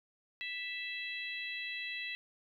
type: harmonic tone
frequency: 659.3 Hz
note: E5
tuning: in tune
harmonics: 3 / 4 / 5 / 6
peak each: -42 / -41 / -47 / -46 dBFS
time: 0.41-2.15 s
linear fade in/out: 0 ms
effects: 12-bit